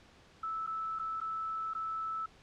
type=tone with dropouts; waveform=sine; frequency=1312 Hz; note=E6; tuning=9 cents flat; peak=-34 dBFS; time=0.43-2.26 s; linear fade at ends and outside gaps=5 ms; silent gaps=0.665-0.673 / 0.989-0.995 / 1.203-1.213 / 1.736-1.749 s; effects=pink hiss -60 dBFS RMS until 2.42 s + low-pass 5000 Hz 12 dB/octave